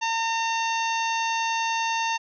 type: harmonic tone with a mistuned harmonic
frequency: 910 Hz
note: A#5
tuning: 42 cents flat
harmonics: 1 / 2 / 3 / 4 / 5 / 6 / 7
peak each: -25 / -32 / -30 / -36 / -39 / -41 / -37 dBFS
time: 0.01-2.18 s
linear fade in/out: 20 ms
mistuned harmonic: 7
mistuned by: -33 cents
effects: none